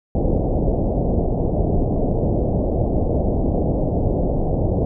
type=low-pass noise; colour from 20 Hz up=pink; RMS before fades=-19 dBFS; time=0.15-4.85 s; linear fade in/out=0 ms; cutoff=710 Hz; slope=48 dB/octave; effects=none